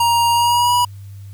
square tone with pitch glide, 940 to 973.7 Hz, A#5 to B5, +14 to -25 cents, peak -13 dBFS, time 0-0.85 s, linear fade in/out 5 ms, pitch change +61 cents, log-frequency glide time 0.31-0.74 s, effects added 99 Hz sine -32 dBFS peak until 1.33 s + white hiss -54 dBFS RMS until 1.33 s

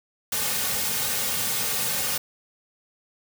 white noise with comb filter, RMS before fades -26 dBFS, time 0.32-2.18 s, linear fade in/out 5 ms, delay 3 ms, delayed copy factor -0.85, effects none

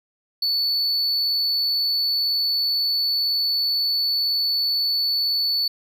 triangle tone, 4461 Hz, C#8, 10 cents sharp, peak -18 dBFS, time 0.42-5.68 s, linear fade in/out 5 ms, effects none

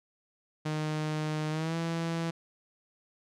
sawtooth tone with pitch glide, 154 to 166.01 Hz, D#3 to E3, -17 to +13 cents, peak -26 dBFS, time 0.65-2.31 s, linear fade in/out 10 ms, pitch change +130 cents, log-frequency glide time 1.5-1.76 s, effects low-pass 7000 Hz 12 dB/octave

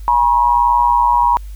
sine tone with amplitude modulation, 959 Hz, A#5, 49 cents sharp, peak -6 dBFS, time 0.08-1.37 s, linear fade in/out 0 ms, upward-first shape sine, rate 121 Hz, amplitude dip 80%, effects added 50 Hz sine -27 dBFS peak until 1.55 s + white hiss -50 dBFS RMS until 1.55 s

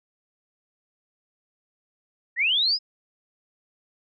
sine linear sweep, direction up, 1800 to 5150 Hz, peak -19 dBFS, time 2.36-2.79 s, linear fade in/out 50 ms, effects none

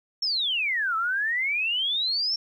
sine exponential two-way sweep, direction down then up, 5510 to 1291 to 5510 Hz, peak -23 dBFS, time 0.22-2.36 s, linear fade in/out 5 ms, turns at 0.96 s, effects 10-bit

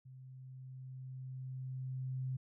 sine tone with level ramp, 130 Hz, C3, 11 cents flat, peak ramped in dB -51 to -35 dBFS, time 0.05-2.37 s, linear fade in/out 10 ms, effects none

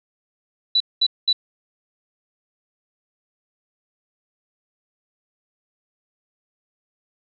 sine tone bursts, 3960 Hz, B7, 4 cents sharp, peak -14 dBFS, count 3, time 0.75-1.329 s, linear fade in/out 5 ms, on 53 ms, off 210 ms, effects none

